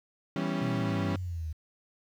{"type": "chord", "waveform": "35% pulse", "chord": "C# half-diminished seventh", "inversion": "first", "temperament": "equal", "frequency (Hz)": [164.81, 196, 246.9, 277.2], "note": ["E3", "G3", "B3", "C#4"], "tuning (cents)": [0, 0, 0, 0], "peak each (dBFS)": [-32, -32, -38, -32], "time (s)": [0.36, 1.16], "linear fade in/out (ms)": 2}
{"type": "exponential sweep", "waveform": "sine", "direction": "down", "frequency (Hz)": [129.6, 76.3], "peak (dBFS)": -32, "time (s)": [0.61, 1.53], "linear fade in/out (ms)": 10}
{"effects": ["low-pass 4000 Hz 12 dB/octave", "10-bit"]}